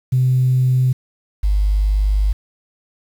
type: tone pair in turn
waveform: sine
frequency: 128.3 / 50.46 Hz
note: C3 / G#1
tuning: -34 / -49 cents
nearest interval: octave + major third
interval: 1615 cents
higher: first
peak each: -11 / -12 dBFS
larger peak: first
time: 0.12-0.93 / 1.43-2.33 s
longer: second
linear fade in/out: 10 ms
effects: tanh soft clip ceiling -7 dBFS + 7-bit